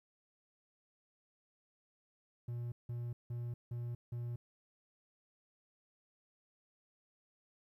triangle tone bursts, 119.7 Hz, A#2, 46 cents sharp, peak -36 dBFS, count 5, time 2.48-4.36 s, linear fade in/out 5 ms, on 240 ms, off 170 ms, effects 13-bit

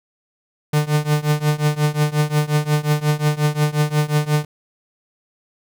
45% pulse tone with tremolo, 149.9 Hz, D3, 36 cents sharp, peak -12 dBFS, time 0.73-4.45 s, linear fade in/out 5 ms, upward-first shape triangle, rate 5.6 Hz, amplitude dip 95%, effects none

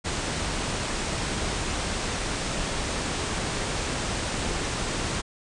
pink low-pass noise, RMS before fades -29 dBFS, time 0.04-5.22 s, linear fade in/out 20 ms, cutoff 9300 Hz, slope 96 dB/octave, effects none

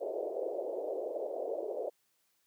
white band-pass noise, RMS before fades -37 dBFS, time 0-1.9 s, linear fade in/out 20 ms, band 380 to 620 Hz, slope 48 dB/octave, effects white hiss -75 dBFS RMS until 2.46 s + high-pass 100 Hz 12 dB/octave

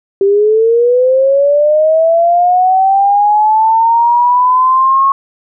sine linear sweep, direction up, 388.9 to 1096 Hz, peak -6 dBFS, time 0.21-5.12 s, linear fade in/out 2 ms, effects none

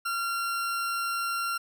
40% pulse tone, 1376 Hz, F6, 26 cents flat, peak -27 dBFS, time 0.05-1.58 s, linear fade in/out 10 ms, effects none

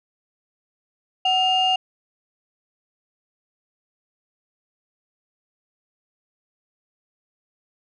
sine tone pair together, 747 / 2820 Hz, F#5 / F7, +16 / +16 cents, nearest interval octave + major seventh, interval 2300 cents, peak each -18 dBFS, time 1.25-1.76 s, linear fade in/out 5 ms, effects tanh soft clip ceiling -12 dBFS

